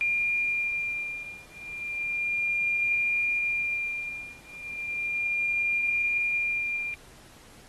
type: beating tone pair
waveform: sine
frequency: 2400 / 2400.34 Hz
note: D7 / D7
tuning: +37 / +37 cents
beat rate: 0.34 Hz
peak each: -29 dBFS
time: 0.01-6.94 s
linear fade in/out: 0 ms
effects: pink hiss -53 dBFS RMS until 7.68 s + AAC 32 kbps